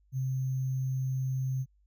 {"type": "tone with sample-and-hold", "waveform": "sine", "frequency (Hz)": 130.81, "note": "C3", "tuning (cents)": 0, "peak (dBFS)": -28, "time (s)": [0.12, 1.66], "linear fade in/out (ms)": 50, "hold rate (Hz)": 6300, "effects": ["added 50 Hz sine -63 dBFS peak until 1.86 s"]}